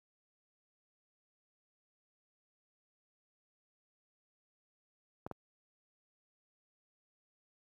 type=clicks; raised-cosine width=1 ms; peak=-26 dBFS; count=2; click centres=5.265 / 5.313 s; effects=high-pass 80 Hz 12 dB/octave + 11-bit